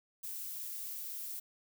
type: noise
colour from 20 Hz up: violet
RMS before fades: -42 dBFS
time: 0.23-1.4 s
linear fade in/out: 10 ms
effects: none

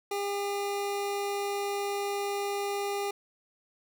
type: tone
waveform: 25% pulse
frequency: 403.1 Hz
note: G4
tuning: 48 cents sharp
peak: -26 dBFS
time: 0.11-3.11 s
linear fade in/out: 5 ms
effects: none

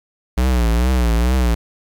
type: tone with vibrato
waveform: square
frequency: 60.2 Hz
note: B1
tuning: 44 cents flat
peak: -14 dBFS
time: 0.37-1.55 s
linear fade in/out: 10 ms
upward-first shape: triangle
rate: 2.3 Hz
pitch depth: 150 cents each way
effects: 8-bit

